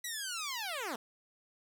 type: linear sweep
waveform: 10% pulse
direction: down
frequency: 1975.5 to 207.7 Hz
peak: -28 dBFS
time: 0.04-0.96 s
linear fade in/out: 5 ms
effects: none